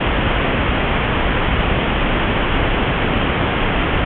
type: low-pass noise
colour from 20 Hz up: pink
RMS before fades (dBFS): -17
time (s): 0-4.05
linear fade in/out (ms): 10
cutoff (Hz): 3300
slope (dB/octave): 96
effects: none